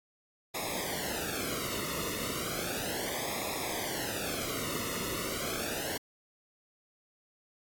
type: noise with flanger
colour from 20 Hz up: pink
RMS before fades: -35 dBFS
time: 0.54-5.98 s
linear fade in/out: 10 ms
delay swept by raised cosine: 0.66 to 1.27 ms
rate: 0.34 Hz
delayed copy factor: -0.95
effects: AAC 64 kbps